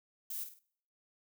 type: noise with echo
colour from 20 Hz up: violet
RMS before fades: -40 dBFS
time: 0.3-0.44 s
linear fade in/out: 5 ms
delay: 51 ms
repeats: 3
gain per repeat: -8 dB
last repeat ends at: 0.593 s
effects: noise-tail reverb RT60 0.6 s tail -23 dB re dry